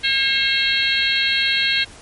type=harmonic tone with a mistuned harmonic; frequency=539 Hz; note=C#5; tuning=49 cents flat; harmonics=3 / 4 / 5 / 6 / 7 / 8; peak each=-23 / -23 / -23 / -23 / -23 / -23 dBFS; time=0.03-1.85 s; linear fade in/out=20 ms; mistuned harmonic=7; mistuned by=+34 cents; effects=pink hiss -42 dBFS RMS until 2.01 s + MP3 48 kbps